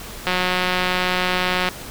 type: click train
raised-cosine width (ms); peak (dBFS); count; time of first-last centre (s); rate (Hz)
0.3; -4; 259; 0.27-1.688; 182
effects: pink hiss -35 dBFS RMS until 1.9 s